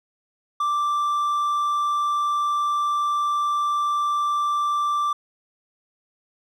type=tone; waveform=triangle; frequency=1174.7 Hz; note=D6; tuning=in tune; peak=-18 dBFS; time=0.6-5.13 s; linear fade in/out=5 ms; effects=none